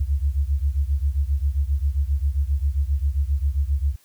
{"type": "beating tone pair", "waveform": "sine", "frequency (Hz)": [67.4, 74.9], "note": ["C#2", "D2"], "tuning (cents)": [-48, 35], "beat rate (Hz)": 7.5, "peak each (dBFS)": [-21, -23], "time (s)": [0, 3.96], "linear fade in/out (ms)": 10, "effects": ["white hiss -58 dBFS RMS until 4.04 s"]}